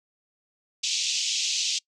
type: band-pass noise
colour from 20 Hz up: white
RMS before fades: -27 dBFS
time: 0.83-1.79 s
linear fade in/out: 10 ms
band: 2600 to 6900 Hz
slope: 48 dB/octave
effects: noise-tail reverb RT60 0.1 s tail -25 dB re dry